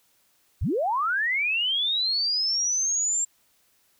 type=linear sweep; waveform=sine; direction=up; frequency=37.47 to 7459 Hz; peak=-22 dBFS; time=0.61-3.25 s; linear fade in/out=10 ms; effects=white hiss -65 dBFS RMS until 3.99 s